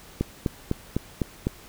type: click train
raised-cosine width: 3 ms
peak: -10 dBFS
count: 6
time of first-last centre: 0.21-1.469 s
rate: 3.97 Hz
effects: pink hiss -48 dBFS RMS until 1.68 s